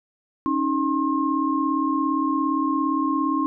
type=tone cluster; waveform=sine; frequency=275.5 / 312.9 / 1069 Hz; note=C#4 / D#4 / C6; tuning=-11 / +10 / +37 cents; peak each=-24 dBFS; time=0.46-3.46 s; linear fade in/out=0 ms; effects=none